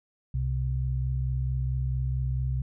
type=tone pair together; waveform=sine; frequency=64.5 / 129 Hz; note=C2 / C3; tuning=-24 / -24 cents; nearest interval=octave; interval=1200 cents; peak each=-28 / -28 dBFS; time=0.34-2.62 s; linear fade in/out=5 ms; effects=none